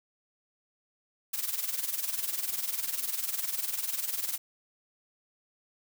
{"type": "noise with tremolo", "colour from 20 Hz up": "blue", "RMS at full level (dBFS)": -29, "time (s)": [1.33, 4.38], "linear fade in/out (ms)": 10, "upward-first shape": "triangle", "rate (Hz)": 20, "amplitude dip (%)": 85, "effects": []}